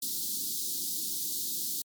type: band-stop noise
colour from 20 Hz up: white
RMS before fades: -33 dBFS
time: 0.02-1.82 s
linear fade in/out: 5 ms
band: 350 to 3700 Hz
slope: 48 dB/octave
effects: high-pass 200 Hz 12 dB/octave + MP3 96 kbps